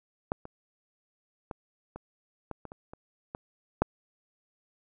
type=clicks; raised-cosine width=1 ms; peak=-14 / -28 / -22 / -26 / -22 / -27 / -29 / -29 / -22 / -8 dBFS; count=10; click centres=0.319 / 0.454 / 1.512 / 1.96 / 2.513 / 2.653 / 2.719 / 2.935 / 3.349 / 3.82 s; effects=none